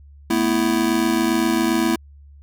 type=chord; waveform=square; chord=A suspended second; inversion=none; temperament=just; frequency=220 / 247.5 / 330 Hz; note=A3 / B3 / E4; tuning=0 / +4 / +2 cents; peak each=-24 / -23 / -20 dBFS; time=0.3-1.96 s; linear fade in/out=5 ms; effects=added 71 Hz sine -42 dBFS peak until 2.42 s